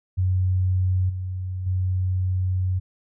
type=tone with level steps; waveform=sine; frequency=92.5 Hz; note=F#2; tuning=in tune; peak=-18 / -26 / -20 dBFS; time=0.17-2.8 s; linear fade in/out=20 ms; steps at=1.09 / 1.66 s; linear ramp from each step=10 ms; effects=none